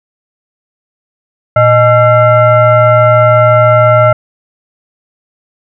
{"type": "tone with frequency modulation", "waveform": "sine", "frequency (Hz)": 618, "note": "D#5", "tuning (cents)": -12, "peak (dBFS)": -3, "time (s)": [1.56, 4.13], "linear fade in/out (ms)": 5, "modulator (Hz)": 735, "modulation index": 1.1, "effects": []}